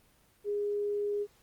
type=tone; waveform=sine; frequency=411.2 Hz; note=G#4; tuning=17 cents flat; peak=-29 dBFS; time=0.44-1.27 s; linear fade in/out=50 ms; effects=pink hiss -65 dBFS RMS until 1.42 s + Opus 24 kbps